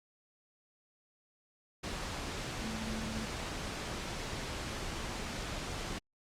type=tone in noise; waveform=sine; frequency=220 Hz; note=A3; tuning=in tune; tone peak=-39 dBFS; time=2.61-3.26 s; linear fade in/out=10 ms; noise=pink; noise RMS=-39 dBFS; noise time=1.83-5.99 s; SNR=-3 dB; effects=low-pass 7000 Hz 12 dB/octave + Opus 48 kbps